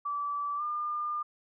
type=tone with pitch glide; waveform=sine; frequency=1157 to 1204 Hz; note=D6 to D6; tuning=-26 to +43 cents; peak=-30 dBFS; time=0.05-1.23 s; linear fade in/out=10 ms; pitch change=+69 cents; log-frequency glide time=0.57-0.62 s; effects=none